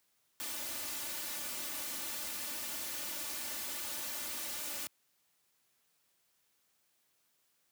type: noise with comb filter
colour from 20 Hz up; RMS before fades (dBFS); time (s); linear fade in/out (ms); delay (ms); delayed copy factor
white; -40; 0.4-4.87; 0; 3.4; +0.8
effects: white hiss -75 dBFS RMS until 7.71 s + high-pass 80 Hz 12 dB/octave